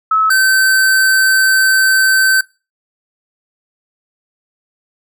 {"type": "tone pair in turn", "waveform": ["sine", "square"], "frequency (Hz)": [1296, 1541.2], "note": ["E6", "G6"], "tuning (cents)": [-30, -30], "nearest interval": "minor third", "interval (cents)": 300, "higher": "second", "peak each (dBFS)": -9, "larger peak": "neither", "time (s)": [[0.11, 0.3], [0.3, 2.41]], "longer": "second", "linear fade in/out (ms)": 5, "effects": ["noise-tail reverb RT60 0.3 s tail -23 dB re dry"]}